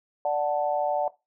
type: chord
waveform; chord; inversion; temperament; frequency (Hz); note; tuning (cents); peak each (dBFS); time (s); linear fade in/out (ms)
sine; D major; none; equal; 587.3 / 740 / 880; D5 / F#5 / A5; 0 / 0 / 0; -26 / -26 / -30; 0.25-1.08; 2
effects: noise-tail reverb RT60 0.2 s tail -17 dB re dry